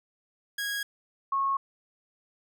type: tone pair in turn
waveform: sawtooth / sine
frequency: 1647 / 1093.9 Hz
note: G#6 / C#6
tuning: -15 / -23 cents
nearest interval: perfect fifth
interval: 708 cents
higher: first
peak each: -26 / -24 dBFS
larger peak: second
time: 0.58-0.83 / 1.32-1.57 s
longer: neither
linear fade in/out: 5 ms
effects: none